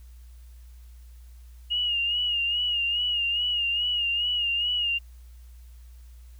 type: tone with vibrato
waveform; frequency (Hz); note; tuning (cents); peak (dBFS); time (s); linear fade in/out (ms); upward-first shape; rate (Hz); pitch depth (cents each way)
sine; 2862; F7; +42; -23; 1.7-4.99; 20; sine; 2.4; 54
effects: added 60 Hz sine -44 dBFS peak until 6.39 s + white hiss -63 dBFS RMS until 6.39 s